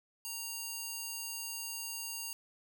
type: tone with high-pass filter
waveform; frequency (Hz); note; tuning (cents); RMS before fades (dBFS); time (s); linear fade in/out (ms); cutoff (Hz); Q
square; 930; A#5; -4; -41; 0.25-2.33; 0; 4900; 0.58
effects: none